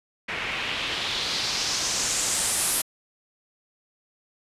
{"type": "noise with low-pass filter sweep", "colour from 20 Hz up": "white", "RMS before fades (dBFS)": -27, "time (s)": [0.28, 2.82], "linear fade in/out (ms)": 10, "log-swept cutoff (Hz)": [2200, 11000], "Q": 2.3, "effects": ["resampled to 32000 Hz"]}